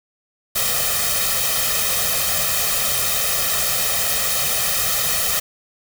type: noise with comb filter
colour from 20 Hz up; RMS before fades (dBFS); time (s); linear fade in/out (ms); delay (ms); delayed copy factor
white; -20; 0.55-5.4; 10; 1.6; +0.95
effects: none